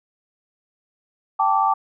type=chord; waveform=sine; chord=G suspended second; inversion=none; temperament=equal with one note detuned; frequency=784 / 880 / 1165.2 Hz; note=G5 / A5 / D6; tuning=0 / 0 / -14 cents; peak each=-20 dBFS; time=1.39-1.74 s; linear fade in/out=10 ms; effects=none